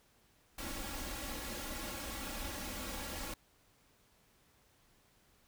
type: noise with comb filter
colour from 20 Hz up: pink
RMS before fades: -42 dBFS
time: 0.58-3.34 s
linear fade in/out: 5 ms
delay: 3.6 ms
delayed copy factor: +0.75
effects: pink hiss -69 dBFS RMS until 5.47 s